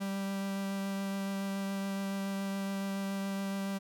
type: tone with vibrato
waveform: 45% pulse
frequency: 196 Hz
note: G3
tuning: in tune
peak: -33 dBFS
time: 0-3.79 s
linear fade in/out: 20 ms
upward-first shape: triangle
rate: 7.1 Hz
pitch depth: 10 cents each way
effects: none